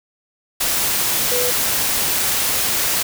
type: tone in noise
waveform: sine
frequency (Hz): 493.9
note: B4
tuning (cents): 0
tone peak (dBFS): -21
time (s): 1.31-1.51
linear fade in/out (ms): 10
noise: white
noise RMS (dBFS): -19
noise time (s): 0.6-3.03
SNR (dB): -5
effects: none